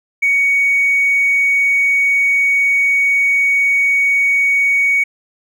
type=tone with hard clipping; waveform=sine; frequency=2239 Hz; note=C#7; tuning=17 cents sharp; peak=-11 dBFS; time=0.22-5.04 s; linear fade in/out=10 ms; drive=1 dB; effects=none